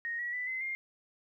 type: tone with pitch steps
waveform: sine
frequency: 1864.7 / 1924.9 / 1987 / 2051 / 2117 Hz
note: A#6 / B6 / B6 / C7 / C7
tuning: 0 / -45 / +10 / -35 / +20 cents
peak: -33 dBFS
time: 0.05-0.75 s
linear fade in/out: 0 ms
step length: 140 ms
effects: 12-bit